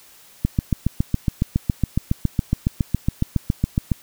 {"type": "click train", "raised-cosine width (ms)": 5, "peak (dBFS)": -5, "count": 26, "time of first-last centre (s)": [0.45, 3.917], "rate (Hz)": 7.21, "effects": ["white hiss -49 dBFS RMS until 4.02 s"]}